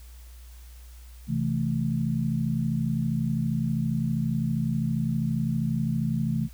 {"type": "chord", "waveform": "sine", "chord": "A minor", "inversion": "first", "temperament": "equal with one note detuned", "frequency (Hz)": [132.41, 164.81, 220], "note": ["C3", "E3", "A3"], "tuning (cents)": [21, 0, 0], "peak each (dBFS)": -28, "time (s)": [1.27, 6.49], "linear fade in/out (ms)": 50, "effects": ["added 60 Hz sine -43 dBFS peak until 6.53 s", "white hiss -56 dBFS RMS until 6.53 s"]}